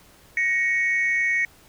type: tone pair together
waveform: sine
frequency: 1884.9 / 2217 Hz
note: A#6 / C#7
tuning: +19 / 0 cents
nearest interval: minor third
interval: 281 cents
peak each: -21 dBFS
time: 0.37-1.45 s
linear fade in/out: 2 ms
effects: tanh soft clip ceiling -14 dBFS + pink hiss -53 dBFS RMS until 1.68 s